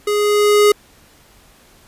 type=tone with level ramp; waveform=square; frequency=415.3 Hz; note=G#4; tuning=in tune; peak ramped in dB=-16 to -8 dBFS; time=0.07-0.72 s; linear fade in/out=5 ms; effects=pink hiss -49 dBFS RMS until 1.87 s + resampled to 32000 Hz